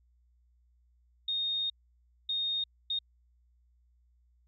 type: tone bursts at uneven times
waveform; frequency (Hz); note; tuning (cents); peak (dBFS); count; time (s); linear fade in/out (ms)
sine; 3699; A#7; -14; -29; 3; 1.28-1.7 / 2.29-2.64 / 2.9-2.99; 5
effects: added 60 Hz sine -64 dBFS peak until 4.47 s